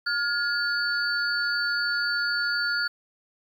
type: tone cluster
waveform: sine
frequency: 1421 / 1688 / 4502 Hz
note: F6 / G#6 / C#8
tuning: +30 / +28 / +26 cents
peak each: -25 / -33 / -29 dBFS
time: 0.06-2.88 s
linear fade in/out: 10 ms
effects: 9-bit